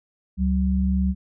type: tone pair together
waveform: sine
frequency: 70.38 / 189.3 Hz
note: C#2 / F#3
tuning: +27 / +40 cents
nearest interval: octave + perfect fourth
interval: 1713 cents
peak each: -21 dBFS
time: 0.37-1.15 s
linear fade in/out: 50 ms
effects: none